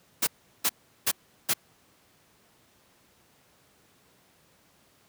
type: noise bursts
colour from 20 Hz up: white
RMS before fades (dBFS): -24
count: 4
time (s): 0.22-1.538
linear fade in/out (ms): 10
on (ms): 52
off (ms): 370
effects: pink hiss -62 dBFS RMS until 5.08 s + high-pass 100 Hz 12 dB/octave